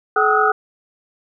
sine tone cluster, 427.4 / 764 / 1248 / 1295 / 1454 Hz, G#4 / G5 / D#6 / E6 / F#6, +50 / -45 / +5 / -31 / -31 cents, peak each -19 dBFS, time 0.16-0.52 s, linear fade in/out 5 ms, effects none

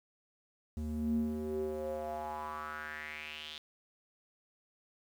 square tone with band-pass filter sweep, 76.4 Hz, D#2, 31 cents flat, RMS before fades -38 dBFS, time 0.77-3.58 s, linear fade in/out 0 ms, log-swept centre 150 to 3600 Hz, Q 5, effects 10-bit

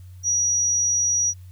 sine tone, 5790 Hz, F#8, 38 cents flat, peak -18 dBFS, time 0.23-1.34 s, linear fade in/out 50 ms, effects added 91 Hz sine -39 dBFS peak until 1.51 s + white hiss -61 dBFS RMS until 1.51 s

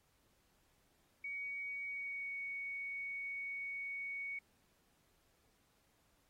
sine tone with pitch glide, 2248 to 2230 Hz, C#7 to C#7, +24 to +10 cents, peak -40 dBFS, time 1.24-4.39 s, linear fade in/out 5 ms, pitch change -14 cents, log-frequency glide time 1.86-2.34 s, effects pink hiss -75 dBFS RMS until 6.29 s + AAC 48 kbps

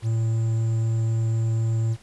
triangle tone with quantisation, 113 Hz, A2, 47 cents sharp, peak -18 dBFS, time 0.02-1.97 s, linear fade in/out 50 ms, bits 8, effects pink hiss -53 dBFS RMS until 2.02 s + resampled to 24000 Hz

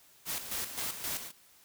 white noise with tremolo, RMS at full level -35 dBFS, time 0.25-1.32 s, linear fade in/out 50 ms, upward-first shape square, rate 3.8 Hz, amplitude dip 60%, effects white hiss -61 dBFS RMS until 1.64 s

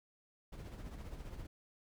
brown noise with tremolo, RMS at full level -45 dBFS, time 0.52-1.47 s, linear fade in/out 10 ms, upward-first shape sine, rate 15 Hz, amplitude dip 50%, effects none

